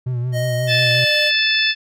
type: tone with vibrato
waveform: triangle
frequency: 123.47 Hz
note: B2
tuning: in tune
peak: -17 dBFS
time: 0.06-1.05 s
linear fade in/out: 10 ms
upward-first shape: triangle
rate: 5.6 Hz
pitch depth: 65 cents each way
type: tone with pitch glide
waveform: square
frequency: 622.3 to 599.7 Hz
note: D#5 to D5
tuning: 0 to +36 cents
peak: -22 dBFS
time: 0.32-1.32 s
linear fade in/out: 50 ms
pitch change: -64 cents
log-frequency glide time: 0.77-1.03 s
type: harmonic tone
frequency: 875 Hz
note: A5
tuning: 10 cents flat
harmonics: 2 / 3 / 4 / 5 / 6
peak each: -20 / -20 / -19 / -27 / -22 dBFS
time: 0.67-1.75 s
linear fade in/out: 50 ms
effects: none